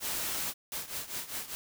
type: noise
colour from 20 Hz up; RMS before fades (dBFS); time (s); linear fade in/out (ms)
white; -34; 0-0.54; 50
type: noise with tremolo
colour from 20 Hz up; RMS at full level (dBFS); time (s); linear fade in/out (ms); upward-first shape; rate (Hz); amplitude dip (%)
white; -35; 0.72-1.55; 0; triangle; 5; 85
effects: none